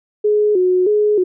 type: tone with vibrato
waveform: sine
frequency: 392 Hz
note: G4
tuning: in tune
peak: -11 dBFS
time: 0.24-1.24 s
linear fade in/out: 10 ms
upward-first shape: square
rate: 1.6 Hz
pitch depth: 120 cents each way
effects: none